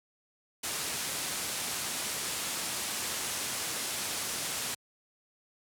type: low-pass noise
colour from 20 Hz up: white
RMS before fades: -35 dBFS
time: 0.63-4.75 s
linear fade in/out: 10 ms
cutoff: 11000 Hz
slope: 24 dB/octave
effects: high-pass 80 Hz 12 dB/octave